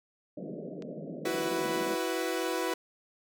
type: band-pass noise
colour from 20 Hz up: pink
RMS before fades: -40 dBFS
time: 0.37-1.96 s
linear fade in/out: 5 ms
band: 150 to 640 Hz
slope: 96 dB/octave
type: clicks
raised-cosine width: 0.2 ms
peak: -31 dBFS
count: 2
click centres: 0.823 / 1.826 s
type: chord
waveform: sawtooth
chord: E suspended second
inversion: none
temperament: equal with one note detuned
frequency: 329.6 / 373.2 / 493.9 Hz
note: E4 / F#4 / B4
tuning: 0 / +15 / 0 cents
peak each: -30 dBFS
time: 1.25-2.74 s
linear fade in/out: 5 ms
effects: none